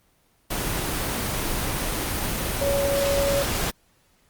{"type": "tone in noise", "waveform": "sine", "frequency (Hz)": 560, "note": "C#5", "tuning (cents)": 18, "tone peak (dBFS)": -21, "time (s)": [2.61, 3.43], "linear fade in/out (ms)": 10, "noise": "pink", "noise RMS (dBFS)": -26, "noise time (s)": [0.5, 3.71], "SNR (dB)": 2, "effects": ["pink hiss -63 dBFS RMS until 4.29 s", "Opus 24 kbps"]}